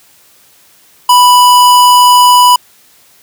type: tone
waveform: square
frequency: 987.8 Hz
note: B5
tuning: in tune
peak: -3 dBFS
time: 1.09-2.56 s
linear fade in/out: 5 ms
effects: white hiss -45 dBFS RMS until 3.22 s + high-pass 60 Hz 12 dB/octave